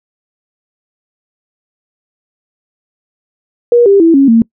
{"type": "tone with pitch steps", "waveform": "sine", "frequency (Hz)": [478.2, 397.5, 330.4, 274.7, 228.3], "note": ["A#4", "G4", "E4", "C#4", "A#3"], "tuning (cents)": [44, 24, 4, -16, -36], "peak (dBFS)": -3, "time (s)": [3.72, 4.42], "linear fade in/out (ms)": 2, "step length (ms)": 140, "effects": ["noise-tail reverb RT60 0.1 s tail -26 dB re dry"]}